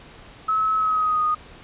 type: tone with pitch glide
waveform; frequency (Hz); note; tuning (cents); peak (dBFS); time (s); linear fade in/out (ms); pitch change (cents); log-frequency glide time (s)
sine; 1292 to 1235.8; E6 to D#6; -35 to -12; -18; 0.48-1.35; 10; -77; 0.76-1.24
effects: pink hiss -45 dBFS RMS until 1.63 s + resampled to 8000 Hz